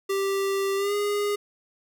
square tone with pitch glide, 392 to 410.8 Hz, G4 to G#4, 0 to -19 cents, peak -24 dBFS, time 0.09-1.36 s, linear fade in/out 10 ms, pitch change +81 cents, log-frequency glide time 0.76-0.94 s, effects none

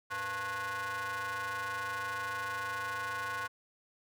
40% pulse ring-modulated tone, 194.9 Hz, G3, 10 cents flat, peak -31 dBFS, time 0.1-3.48 s, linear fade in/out 20 ms, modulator 1280 Hz, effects none

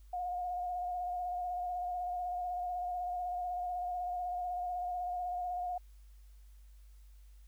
sine tone with vibrato, 717 Hz, F5, 45 cents sharp, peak -34 dBFS, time 0.13-5.78 s, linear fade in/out 5 ms, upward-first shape square, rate 16 Hz, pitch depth 21 cents each way, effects added 50 Hz sine -53 dBFS peak until 7.47 s + white hiss -72 dBFS RMS until 7.47 s

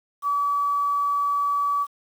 sine tone with quantisation, 1145 Hz, D6, 44 cents flat, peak -20 dBFS, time 0.22-1.87 s, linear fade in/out 50 ms, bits 8, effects none

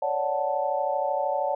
sine chord, D major seventh, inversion third, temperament equal, 554.4 / 587.3 / 740 / 880 Hz, C#5 / D5 / F#5 / A5, 0 / 0 / 0 / 0 cents, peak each -29 dBFS, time 0.02-1.55 s, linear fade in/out 5 ms, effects none

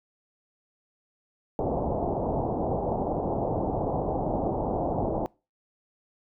white low-pass noise, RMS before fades -28 dBFS, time 1.59-5.26 s, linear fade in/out 0 ms, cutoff 830 Hz, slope 48 dB/octave, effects noise-tail reverb RT60 0.3 s tail -24 dB re dry

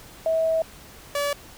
sine / sawtooth tone pair in turn, 647 / 574 Hz, E5 / D5, -32 / -40 cents, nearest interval major second, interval 208 cents, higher first, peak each -19 dBFS, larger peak neither, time 0.26-0.62 / 1.15-1.33 s, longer first, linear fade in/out 2 ms, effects pink hiss -46 dBFS RMS until 1.57 s

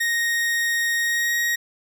40% pulse tone with pitch glide, 1865 to 1884.5 Hz, A#6 to A#6, 0 to +18 cents, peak -19 dBFS, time 0-1.56 s, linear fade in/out 10 ms, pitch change +18 cents, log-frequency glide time 0.97-1.34 s, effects none

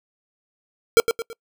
square tone with echo, 458.8 Hz, A#4, 28 cents flat, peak -10 dBFS, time 0.97-1 s, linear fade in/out 0 ms, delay 110 ms, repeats 3, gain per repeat -8 dB, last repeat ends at 1.33 s, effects noise-tail reverb RT60 0.1 s tail -26 dB re dry

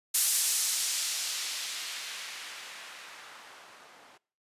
violet noise with low-pass filter sweep, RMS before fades -34 dBFS, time 0.14-4.18 s, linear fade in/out 10 ms, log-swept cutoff 10000 to 730 Hz, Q 0.79, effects noise-tail reverb RT60 0.5 s tail -24 dB re dry + resampled to 32000 Hz

